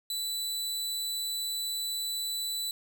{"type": "tone", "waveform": "sawtooth", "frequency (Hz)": 3976, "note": "B7", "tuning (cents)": 11, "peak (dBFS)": -28, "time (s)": [0.1, 2.71], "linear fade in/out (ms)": 2, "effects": []}